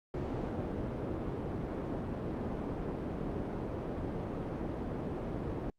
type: low-pass noise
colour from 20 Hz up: white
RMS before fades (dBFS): -37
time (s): 0.14-5.7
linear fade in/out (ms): 2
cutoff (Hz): 410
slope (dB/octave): 12
effects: Opus 48 kbps